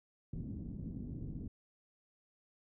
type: low-pass noise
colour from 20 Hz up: white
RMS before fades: -43 dBFS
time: 0.33-1.48 s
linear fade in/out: 5 ms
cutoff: 240 Hz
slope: 24 dB/octave
effects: none